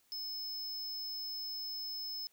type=tone; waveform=square; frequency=5210 Hz; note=E8; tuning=21 cents flat; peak=-39 dBFS; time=0.12-2.27 s; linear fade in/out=0 ms; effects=white hiss -71 dBFS RMS until 2.32 s